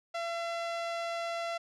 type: tone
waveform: sawtooth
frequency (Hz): 677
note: E5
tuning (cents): +46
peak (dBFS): -29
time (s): 0.14-1.58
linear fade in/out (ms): 10
effects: low-pass 5000 Hz 12 dB/octave